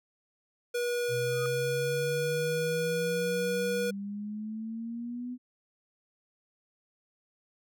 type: tone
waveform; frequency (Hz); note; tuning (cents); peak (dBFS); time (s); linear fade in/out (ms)
square; 482.8; B4; -39; -29; 0.74-3.91; 10
type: exponential sweep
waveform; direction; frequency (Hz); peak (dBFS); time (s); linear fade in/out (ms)
sine; up; 123.47 to 250.8; -34; 1.08-5.38; 50
type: tone with exponential growth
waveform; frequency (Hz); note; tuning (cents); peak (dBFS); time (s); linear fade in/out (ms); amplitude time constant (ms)
sine; 1249; D#6; +6; -34; 1.2-1.46; 0; 55
effects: none